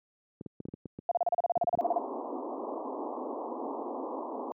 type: clicks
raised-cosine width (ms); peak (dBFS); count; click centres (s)
3; -25; 12; 0.411 / 0.462 / 0.603 / 0.654 / 0.686 / 0.739 / 0.857 / 0.989 / 1.571 / 1.642 / 1.744 / 1.776
type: tone bursts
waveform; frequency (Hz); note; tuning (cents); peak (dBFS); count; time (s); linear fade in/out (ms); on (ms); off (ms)
sine; 695; F5; -9; -23; 16; 1.09-1.984; 2; 24; 34
type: band-pass noise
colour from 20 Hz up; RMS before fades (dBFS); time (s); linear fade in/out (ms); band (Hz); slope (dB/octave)
pink; -37; 1.81-4.52; 0; 240 to 1100; 96
effects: high-pass 150 Hz 12 dB/octave